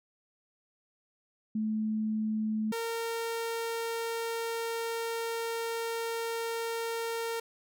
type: tone pair in turn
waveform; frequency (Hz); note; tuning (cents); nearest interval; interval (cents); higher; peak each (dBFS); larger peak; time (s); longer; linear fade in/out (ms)
sine / sawtooth; 216.8 / 459.4; A3 / A#4; -25 / -25; octave + minor second; 1300; second; -28; neither; 1.55-2.72 / 2.72-7.4; second; 5
effects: none